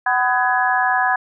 harmonic tone with a mistuned harmonic, 250.7 Hz, B3, 26 cents sharp, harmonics 3 / 4 / 5 / 6 / 7, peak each -19 / -21 / -26 / -28 / -19 dBFS, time 0.06-1.16 s, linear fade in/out 5 ms, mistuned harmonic 7, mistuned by -79 cents, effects none

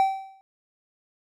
triangle tone with exponential decay, 773 Hz, G5, 24 cents flat, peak -13 dBFS, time 0-0.41 s, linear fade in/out 0 ms, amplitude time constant 88 ms, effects none

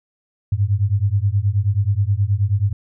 sine beating tone pair, 96.3 / 105.7 Hz, G2 / G#2, -30 / +31 cents, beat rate 9.4 Hz, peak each -18 dBFS, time 0.52-2.73 s, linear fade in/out 5 ms, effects none

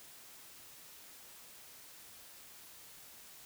silence, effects white hiss -55 dBFS RMS until 3.45 s

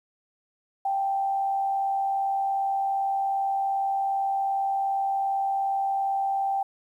sine tone with frequency modulation, 784 Hz, G5, in tune, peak -23 dBFS, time 0.85-6.63 s, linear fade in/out 5 ms, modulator 82.6 Hz, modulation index 0.29, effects 10-bit

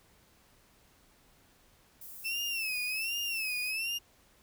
white high-pass noise, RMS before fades -47 dBFS, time 2.01-3.71 s, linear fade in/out 5 ms, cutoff 12000 Hz, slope 12 dB/octave
35% pulse tone with vibrato, 2637 Hz, E7, in tune, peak -30 dBFS, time 2.24-3.99 s, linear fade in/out 20 ms, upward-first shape sine, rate 1.3 Hz, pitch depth 120 cents each way
effects pink hiss -64 dBFS RMS until 4.42 s

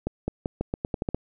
accelerating click train, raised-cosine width 2 ms, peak -13 dBFS, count 10, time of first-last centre 0.07-1.146 s, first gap 210 ms, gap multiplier 0.85, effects none

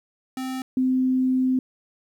square / sine tone pair in turn, 260 / 257.9 Hz, C4 / C4, -11 / -25 cents, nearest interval unison, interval 14 cents, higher first, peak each -28 / -18 dBFS, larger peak second, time 0.37-0.62 / 0.77-1.59 s, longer second, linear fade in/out 2 ms, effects 10-bit

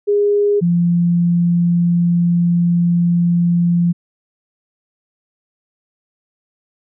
sine tone pair in turn, 410 / 172.69 Hz, G#4 / F3, -22 / -19 cents, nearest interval octave + minor third, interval 1497 cents, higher first, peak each -11 dBFS, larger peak neither, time 0.07-0.61 / 0.61-3.93 s, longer second, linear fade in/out 20 ms, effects none

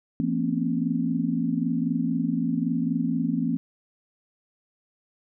sine tone cluster, 169.2 / 227.2 / 248.2 / 272.1 Hz, E3 / A#3 / B3 / C#4, +45 / -44 / +9 / -32 cents, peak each -28 dBFS, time 0.2-3.57 s, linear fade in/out 0 ms, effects none

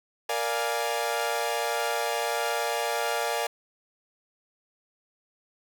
sawtooth chord, Bb dominant seventh, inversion none, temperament equal, 466.2 / 587.3 / 698.5 / 830.6 Hz, Bb4 / D5 / F5 / Ab5, 0 / 0 / 0 / 0 cents, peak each -28 dBFS, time 0.29-3.47 s, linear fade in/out 5 ms, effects none

